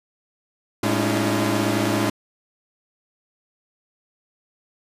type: tone cluster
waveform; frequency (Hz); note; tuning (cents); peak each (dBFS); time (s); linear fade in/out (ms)
sawtooth; 109.7 / 204.8 / 282.3 / 311 / 340.8; A2 / G#3 / C#4 / D#4 / F4; -5 / -24 / +32 / -1 / -42; -22; 0.83-2.1; 5
effects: resampled to 32000 Hz